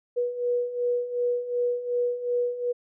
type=beating tone pair; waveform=sine; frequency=484.8 / 487.5 Hz; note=B4 / B4; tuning=-32 / -23 cents; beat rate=2.7 Hz; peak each=-30 / -25 dBFS; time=0.16-2.73 s; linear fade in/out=20 ms; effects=none